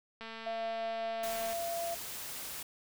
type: click train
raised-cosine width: 0.3 ms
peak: -29 dBFS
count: 298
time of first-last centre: 0.21-1.53 s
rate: 225 Hz
type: tone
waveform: sine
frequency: 680 Hz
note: F5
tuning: 46 cents flat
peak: -34 dBFS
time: 0.46-1.95 s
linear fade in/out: 10 ms
type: noise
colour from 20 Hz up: white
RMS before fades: -42 dBFS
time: 1.23-2.63 s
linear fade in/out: 5 ms
effects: none